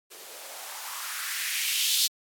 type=noise with band-pass filter sweep; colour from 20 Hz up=violet; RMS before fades=-31 dBFS; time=0.1-2.08 s; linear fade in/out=20 ms; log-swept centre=380 to 4100 Hz; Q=2.5; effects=AAC 64 kbps